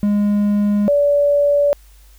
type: tone pair in turn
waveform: triangle / sine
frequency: 205.8 / 576.1 Hz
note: G#3 / D5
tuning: -16 / -33 cents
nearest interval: octave + tritone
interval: 1783 cents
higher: second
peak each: -11 dBFS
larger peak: neither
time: 0.03-0.88 / 0.88-1.73 s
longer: neither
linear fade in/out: 0 ms
effects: added 50 Hz sine -43 dBFS peak until 2.18 s + white hiss -53 dBFS RMS until 2.18 s